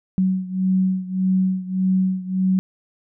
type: beating tone pair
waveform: sine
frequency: 186.8 / 188.5 Hz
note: F#3 / F#3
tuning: +17 / +32 cents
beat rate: 1.7 Hz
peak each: -19 / -22 dBFS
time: 0.18-2.59 s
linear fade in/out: 0 ms
effects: none